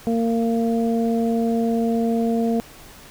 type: harmonic tone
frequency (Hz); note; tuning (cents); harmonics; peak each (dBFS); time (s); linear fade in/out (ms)
229.7; A#3; -25; 1 / 2 / 3; -19 / -24 / -28; 0.07-2.6; 0
effects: pink hiss -44 dBFS RMS until 3.1 s